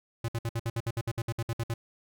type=tone bursts; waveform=square; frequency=115.6 Hz; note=A#2; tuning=14 cents flat; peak=-29 dBFS; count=15; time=0.24-1.74 s; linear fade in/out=5 ms; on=44 ms; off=60 ms; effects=none